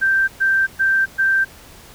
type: tone bursts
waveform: sine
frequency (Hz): 1568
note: G6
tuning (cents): 0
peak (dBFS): -13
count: 4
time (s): 0.01-1.45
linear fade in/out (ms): 20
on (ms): 270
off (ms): 120
effects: pink hiss -43 dBFS RMS until 1.94 s